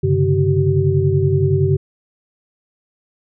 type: tone cluster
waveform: sine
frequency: 96.5 / 135.7 / 146.3 / 383.1 Hz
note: G2 / C#3 / D3 / G4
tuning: -27 / -36 / -6 / -40 cents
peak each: -18 dBFS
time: 0.03-1.77 s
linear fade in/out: 10 ms
effects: none